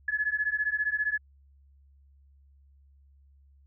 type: beating tone pair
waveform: sine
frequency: 1699 / 1714 Hz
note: G#6 / A6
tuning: +39 / -46 cents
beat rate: 15 Hz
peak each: -29 / -29 dBFS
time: 0.08-1.18 s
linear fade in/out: 5 ms
effects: added 69 Hz sine -56 dBFS peak until 3.66 s